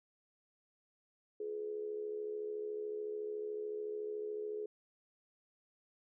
sine tone with amplitude modulation, 422.7 Hz, G#4, 31 cents sharp, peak -35 dBFS, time 1.4-4.66 s, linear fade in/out 5 ms, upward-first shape sine, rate 73.8 Hz, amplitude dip 60%, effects none

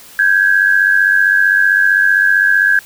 sine tone pair together, 1568 / 1663.5 Hz, G6 / G#6, 0 / +2 cents, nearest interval minor second, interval 102 cents, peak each -11 dBFS, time 0.19-2.79 s, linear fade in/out 2 ms, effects white hiss -39 dBFS RMS until 2.85 s

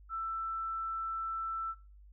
sine tone, 1330 Hz, E6, 15 cents sharp, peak -34 dBFS, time 0.09-1.75 s, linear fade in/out 50 ms, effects noise-tail reverb RT60 0.4 s tail -24 dB re dry + added 50 Hz sine -53 dBFS peak until 2.12 s

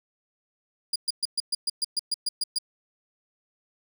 35% pulse tone bursts, 4849 Hz, D#8, 45 cents flat, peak -22 dBFS, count 12, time 0.93-2.586 s, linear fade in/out 5 ms, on 28 ms, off 120 ms, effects none

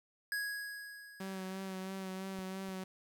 square tone with exponential decay, 1661.2 Hz, G#6, in tune, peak -34 dBFS, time 0.32-2.07 s, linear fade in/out 1 ms, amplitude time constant 380 ms
sawtooth tone with vibrato, 190 Hz, F#3, 46 cents sharp, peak -36 dBFS, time 1.2-2.84 s, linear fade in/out 5 ms, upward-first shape sine, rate 3 Hz, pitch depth 24 cents each way
clicks, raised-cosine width 3 ms, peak -38 / -44 dBFS, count 2, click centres 2.389 / 2.688 s
effects none

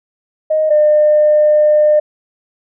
sine tone pair in turn, 622.3 / 603.2 Hz, D#5 / D5, 0 / +46 cents, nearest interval minor second, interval 54 cents, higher first, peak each -10 / -6 dBFS, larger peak second, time 0.5-0.7 / 0.7-2 s, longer second, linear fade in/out 10 ms, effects tanh soft clip ceiling -2 dBFS

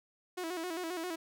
sawtooth tone with vibrato, 344.3 Hz, F4, 25 cents flat, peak -32 dBFS, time 0.37-1.16 s, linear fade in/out 10 ms, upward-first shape square, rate 7.5 Hz, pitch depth 93 cents each way, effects none

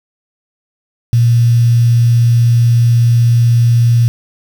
sine tone with quantisation, 118.1 Hz, A#2, 23 cents sharp, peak -6 dBFS, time 1.13-4.08 s, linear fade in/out 0 ms, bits 5, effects none

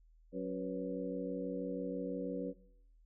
harmonic tone with a mistuned harmonic, 92.5 Hz, F#2, in tune, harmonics 2 / 3 / 4 / 5 / 6, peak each -42 / -41 / -46 / -41 / -46 dBFS, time 0.32-2.54 s, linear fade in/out 50 ms, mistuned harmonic 5, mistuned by +96 cents, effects noise-tail reverb RT60 0.7 s tail -19 dB re dry + added 40 Hz sine -61 dBFS peak until 3.05 s

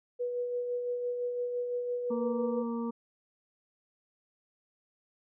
sine tone with tremolo, 488.6 Hz, B4, 19 cents flat, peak -29 dBFS, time 0.19-2.63 s, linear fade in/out 20 ms, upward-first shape sine, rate 5.9 Hz, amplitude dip 35%
harmonic tone, 233.1 Hz, A#3, in tune, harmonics 1 / 2 / 4 / 5, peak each -32 / -38 / -44 / -46 dBFS, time 2.1-2.91 s, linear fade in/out 10 ms
effects none

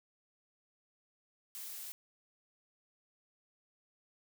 blue noise, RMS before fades -45 dBFS, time 1.55-1.92 s, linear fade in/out 0 ms, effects none

